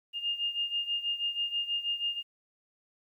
sine beating tone pair, 2822 / 2828.2 Hz, F7 / F7, +17 / +21 cents, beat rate 6.2 Hz, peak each -31 / -35 dBFS, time 0.13-2.23 s, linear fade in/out 50 ms, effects 11-bit

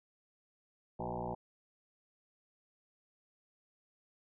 sine tone with frequency modulation, 500 Hz, B4, 21 cents sharp, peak -36 dBFS, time 0.99-1.35 s, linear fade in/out 10 ms, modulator 59.4 Hz, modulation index 7, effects none

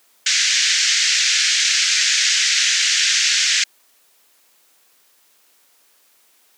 white band-pass noise, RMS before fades -17 dBFS, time 0.26-3.64 s, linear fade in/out 5 ms, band 1600 to 6900 Hz, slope 48 dB/octave, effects white hiss -57 dBFS RMS until 6.57 s + high-pass 300 Hz 12 dB/octave

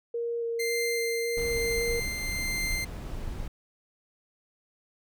sine tone with vibrato, 466.2 Hz, A#4, in tune, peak -28 dBFS, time 0.14-2 s, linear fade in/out 5 ms, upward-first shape square, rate 1.8 Hz, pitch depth 10 cents each way
sawtooth tone with tremolo, 2090 Hz, C7, 2 cents flat, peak -25 dBFS, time 0.59-2.85 s, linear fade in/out 10 ms, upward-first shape triangle, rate 1.1 Hz, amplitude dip 40%
brown noise, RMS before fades -35 dBFS, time 1.37-3.48 s, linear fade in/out 5 ms
effects none

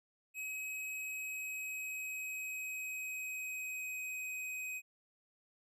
square tone with pitch glide, 2546 to 2517 Hz, D#7 to D#7, +39 to +19 cents, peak -40 dBFS, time 0.34-4.82 s, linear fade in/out 50 ms, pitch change -20 cents, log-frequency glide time 0.95-4.27 s, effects none

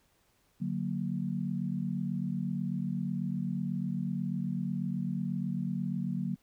sine chord, D augmented, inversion none, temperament equal, 146.83 / 185 / 233.1 Hz, D3 / F#3 / A#3, 0 / 0 / 0 cents, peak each -36 / -33 / -36 dBFS, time 0.6-6.36 s, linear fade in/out 20 ms, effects pink hiss -70 dBFS RMS until 6.42 s

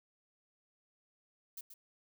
violet noise with echo, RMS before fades -45 dBFS, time 1.57-1.61 s, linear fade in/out 5 ms, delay 130 ms, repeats 1, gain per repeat -8 dB, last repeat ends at 1.74 s, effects none

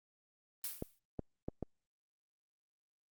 blue noise with exponential decay, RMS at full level -37 dBFS, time 0.64-0.99 s, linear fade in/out 2 ms, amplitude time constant 74 ms
clicks, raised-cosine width 2 ms, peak -25 dBFS, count 4, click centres 0.824 / 1.193 / 1.485 / 1.627 s
effects Opus 32 kbps

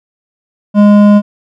sine tone with hard clipping, 206.2 Hz, G#3, 12 cents flat, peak -4 dBFS, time 0.74-1.22 s, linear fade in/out 50 ms, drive 10 dB, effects none

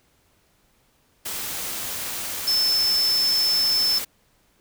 sine tone in noise, 5274 Hz, E8, in tune, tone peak -18 dBFS, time 2.47-3.99 s, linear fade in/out 10 ms, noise white, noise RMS -30 dBFS, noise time 1.25-4.05 s, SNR +9 dB, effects pink hiss -63 dBFS RMS until 4.6 s

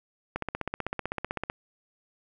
click train, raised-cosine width 0.5 ms, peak -15 dBFS, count 19, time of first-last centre 0.36-1.499 s, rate 15.8 Hz, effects none

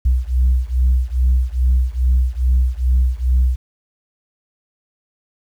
sine beating tone pair, 62 / 64.4 Hz, B1 / C2, +7 / -27 cents, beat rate 2.4 Hz, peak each -14 / -15 dBFS, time 0.05-3.56 s, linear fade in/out 10 ms, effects tanh soft clip ceiling -8 dBFS + 8-bit

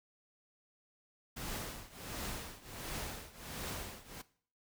pink noise with tremolo, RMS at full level -40 dBFS, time 1.36-4.22 s, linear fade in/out 10 ms, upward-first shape triangle, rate 1.4 Hz, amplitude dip 90%, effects noise-tail reverb RT60 0.5 s tail -18 dB re dry

